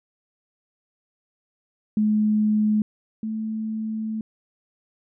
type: tone pair in turn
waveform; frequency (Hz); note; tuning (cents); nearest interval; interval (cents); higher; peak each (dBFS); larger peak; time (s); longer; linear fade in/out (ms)
sine; 213 / 219; G#3 / A3; +44 / -8; unison; 48; second; -17 / -25; first; 1.97-2.82 / 3.23-4.21; second; 2
effects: none

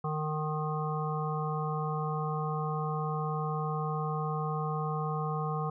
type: harmonic tone with a mistuned harmonic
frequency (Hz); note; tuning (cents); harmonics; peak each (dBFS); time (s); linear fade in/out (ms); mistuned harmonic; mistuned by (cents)
153.3; D#3; -25; 1 / 3 / 5 / 7 / 8; -32 / -38 / -38 / -38 / -40; 0.04-5.7; 5; 8; +15
effects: none

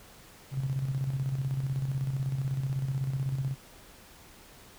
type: tone with tremolo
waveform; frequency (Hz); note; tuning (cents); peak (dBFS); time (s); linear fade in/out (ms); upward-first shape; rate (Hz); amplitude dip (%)
sine; 134.2; C3; +44; -26; 0.51-3.56; 50; square; 16; 50
effects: pink hiss -53 dBFS RMS until 4.78 s

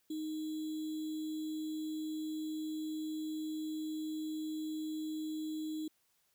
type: tone with sample-and-hold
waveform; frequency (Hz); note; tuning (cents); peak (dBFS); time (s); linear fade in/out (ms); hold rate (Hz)
sine; 311.1; D#4; 0; -36; 0.1-5.88; 5; 3675
effects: white hiss -75 dBFS RMS until 6.34 s

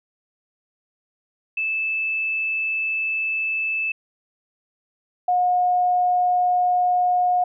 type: tone pair in turn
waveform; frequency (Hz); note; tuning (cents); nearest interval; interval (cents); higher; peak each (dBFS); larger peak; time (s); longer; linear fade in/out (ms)
sine; 2626 / 720.9; E7 / F#5; -7 / -45; octave + minor seventh; 2238; first; -21 / -16; second; 1.57-3.92 / 5.28-7.44; first; 5
effects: none

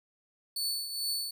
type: tone with tremolo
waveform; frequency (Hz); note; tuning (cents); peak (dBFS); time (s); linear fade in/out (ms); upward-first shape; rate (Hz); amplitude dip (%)
sawtooth; 4464; C#8; +11; -26; 0.56-1.31; 5; triangle; 2.3; 65
effects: none

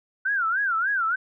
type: tone with vibrato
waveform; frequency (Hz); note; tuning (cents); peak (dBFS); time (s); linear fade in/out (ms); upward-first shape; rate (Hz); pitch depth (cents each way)
sine; 1477; F#6; -3; -21; 0.25-1.16; 10; sine; 3.4; 210
effects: none

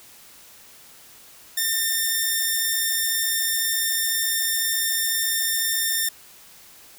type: tone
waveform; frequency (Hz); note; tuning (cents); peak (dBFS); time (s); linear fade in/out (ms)
5% pulse; 1806; A6; +45; -10; 1.57-6.09; 5
effects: white hiss -48 dBFS RMS until 6.98 s

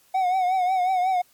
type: tone with vibrato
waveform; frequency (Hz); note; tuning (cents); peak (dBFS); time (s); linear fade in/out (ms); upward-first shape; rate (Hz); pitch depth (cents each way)
triangle; 740; F#5; 0; -17; 0.14-1.22; 10; triangle; 5.5; 75
effects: white hiss -59 dBFS RMS until 1.33 s + MP3 96 kbps

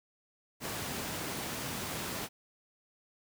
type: high-pass noise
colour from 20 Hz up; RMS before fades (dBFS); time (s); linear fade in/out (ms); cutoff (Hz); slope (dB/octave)
pink; -38; 0.6-2.29; 50; 100; 12
effects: none

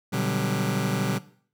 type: chord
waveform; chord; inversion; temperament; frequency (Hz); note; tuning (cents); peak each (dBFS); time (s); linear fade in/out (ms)
sawtooth; G major seventh; first; just; 122.5 / 147 / 183.75 / 196; B2 / D3 / F#3 / G3; -14 / +2 / -12 / 0; -25; 0.12-1.19; 20
effects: noise-tail reverb RT60 0.5 s tail -17 dB re dry

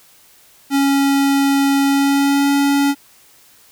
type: tone with pitch glide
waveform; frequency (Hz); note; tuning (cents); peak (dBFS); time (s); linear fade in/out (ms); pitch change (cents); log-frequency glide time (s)
square; 277.2 to 281.1; C#4 to C#4; 0 to +24; -13; 0.7-2.95; 50; +24; 1.85-2.51
effects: white hiss -49 dBFS RMS until 3.71 s

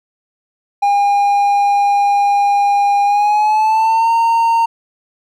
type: tone with pitch glide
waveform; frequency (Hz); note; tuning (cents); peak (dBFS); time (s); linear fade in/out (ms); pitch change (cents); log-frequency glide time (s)
triangle; 809 to 918.6; G#5 to A#5; -46 to -26; -8; 0.82-4.66; 10; +220; 3.04-4.11
effects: none

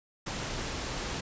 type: noise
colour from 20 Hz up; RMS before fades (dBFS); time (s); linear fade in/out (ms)
pink; -35; 0.26-1.21; 10
effects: resampled to 16000 Hz

